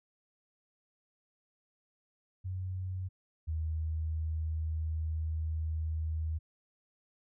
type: tone pair in turn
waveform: sine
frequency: 92.5 / 79.28 Hz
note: F#2 / D#2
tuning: 0 / +33 cents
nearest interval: minor third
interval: 267 cents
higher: first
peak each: -34 / -31 dBFS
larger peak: second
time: 2.44-3.09 / 3.47-6.39 s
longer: second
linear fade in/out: 20 ms
effects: none